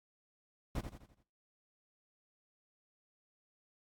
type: noise with echo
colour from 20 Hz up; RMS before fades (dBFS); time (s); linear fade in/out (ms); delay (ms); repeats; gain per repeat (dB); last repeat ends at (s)
brown; -36; 0.75-0.81; 5; 84; 5; -7; 1.23
effects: noise-tail reverb RT60 0.4 s tail -18 dB re dry + AAC 64 kbps